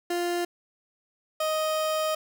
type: tone pair in turn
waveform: 30% pulse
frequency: 349.2 / 624.7 Hz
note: F4 / D#5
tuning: 0 / +7 cents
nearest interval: minor seventh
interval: 1007 cents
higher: second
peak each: -23 / -22 dBFS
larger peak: second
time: 0.1-0.45 / 1.4-2.15 s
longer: second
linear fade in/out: 5 ms
effects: none